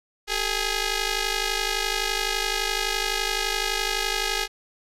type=ring-modulated tone; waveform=5% pulse; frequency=415.3 Hz; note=G#4; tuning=in tune; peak=-9 dBFS; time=0.27-4.48 s; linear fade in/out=50 ms; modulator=1220 Hz; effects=low-pass 11000 Hz 12 dB/octave